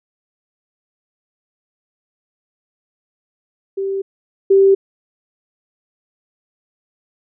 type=tone pair in turn; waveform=sine; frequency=390 / 390 Hz; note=G4 / G4; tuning=-9 / -9 cents; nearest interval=unison; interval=0 cents; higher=neither; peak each=-18 / -7 dBFS; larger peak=second; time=3.77-4.02 / 4.5-4.75 s; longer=neither; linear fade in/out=10 ms; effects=none